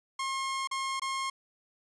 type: tone with dropouts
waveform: sawtooth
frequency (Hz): 1073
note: C6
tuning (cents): +43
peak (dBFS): -27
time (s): 0.19-1.3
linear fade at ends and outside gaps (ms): 5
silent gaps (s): 0.674-0.712 / 0.997-1.018
effects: resampled to 22050 Hz